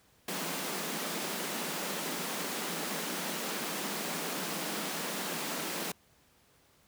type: high-pass noise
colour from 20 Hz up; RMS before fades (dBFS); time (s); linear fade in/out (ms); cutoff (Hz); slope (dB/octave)
pink; -36; 0.28-5.92; 5; 160; 96
effects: pink hiss -65 dBFS RMS until 6.87 s + high-pass 60 Hz 12 dB/octave